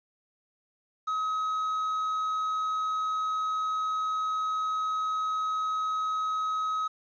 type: tone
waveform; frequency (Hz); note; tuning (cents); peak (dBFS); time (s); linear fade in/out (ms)
triangle; 1273; D#6; +39; -25; 1.07-6.88; 10
effects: resampled to 16000 Hz + 10-bit

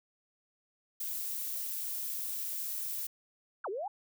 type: noise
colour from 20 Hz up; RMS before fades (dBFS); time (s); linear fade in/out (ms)
violet; -37; 1-3.07; 5
type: exponential two-way sweep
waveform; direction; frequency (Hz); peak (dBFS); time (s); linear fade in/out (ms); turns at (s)
sine; down then up; 1658 to 360.2 to 866; -34; 3.64-3.88; 5; 3.69
effects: none

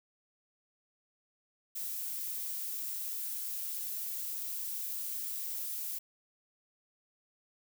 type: noise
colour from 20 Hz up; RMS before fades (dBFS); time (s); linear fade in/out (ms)
violet; -38; 1.75-5.99; 10
effects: none

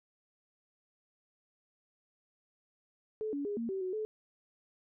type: tone with pitch steps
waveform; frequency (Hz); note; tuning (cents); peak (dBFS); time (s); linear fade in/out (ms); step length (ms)
sine; 433.1 / 284.3 / 410.2 / 231.5 / 384.3 / 370.5 / 431.6; A4 / C#4 / G#4 / A#3 / G4 / F#4 / A4; -27 / +44 / -21 / -12 / -34 / +2 / -33; -33; 3.21-4.05; 0; 120
effects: none

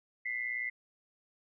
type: tone pair together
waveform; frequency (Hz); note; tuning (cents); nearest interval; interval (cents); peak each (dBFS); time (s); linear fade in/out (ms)
sine; 1998 / 2117; B6 / C7; +20 / +20; minor second; 100; -35 / -37; 0.25-0.7; 10
effects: none

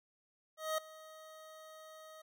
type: tone with ADSR envelope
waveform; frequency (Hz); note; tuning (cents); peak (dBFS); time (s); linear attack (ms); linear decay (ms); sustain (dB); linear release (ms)
25% pulse; 629; D#5; +19; -28; 0.57-2.22; 210; 5; -20; 8
effects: none

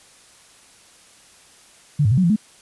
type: tone with pitch steps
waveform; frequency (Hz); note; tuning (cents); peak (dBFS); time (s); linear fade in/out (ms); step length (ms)
sine; 146.6 / 104.2 / 128.9 / 185.7 / 170 / 214.3; D3 / G#2 / C3 / F#3 / F3 / A3; -3 / +6 / -26 / +7 / -46 / -45; -13; 1.99-2.362; 10; 62
effects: white hiss -50 dBFS RMS until 2.61 s + resampled to 24000 Hz

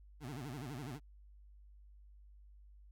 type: tone with vibrato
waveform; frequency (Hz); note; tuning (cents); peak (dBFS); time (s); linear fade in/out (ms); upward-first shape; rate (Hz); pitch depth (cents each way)
25% pulse; 134.6; C3; +49; -39; 0.2-1; 50; sine; 12; 230
effects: added 50 Hz sine -56 dBFS peak until 2.91 s

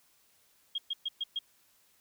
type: tone bursts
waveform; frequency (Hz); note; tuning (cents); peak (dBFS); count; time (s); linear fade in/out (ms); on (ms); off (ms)
sine; 3251; G#7; -38; -30; 5; 0.75-1.39; 5; 32; 120
effects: white hiss -67 dBFS RMS until 2 s

